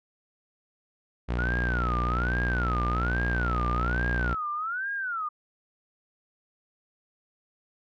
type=tone; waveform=sawtooth; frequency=60.2 Hz; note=B1; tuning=44 cents flat; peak=-22 dBFS; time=1.28-4.35 s; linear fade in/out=20 ms
type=tone with vibrato; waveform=sine; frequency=1392 Hz; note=F6; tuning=6 cents flat; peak=-28 dBFS; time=1.38-5.29 s; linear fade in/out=10 ms; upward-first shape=sine; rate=1.2 Hz; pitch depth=270 cents each way
effects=low-pass 3000 Hz 12 dB/octave